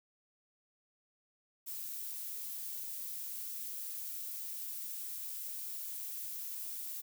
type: noise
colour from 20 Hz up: violet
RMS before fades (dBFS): -42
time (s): 1.66-7.02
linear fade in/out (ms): 20
effects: none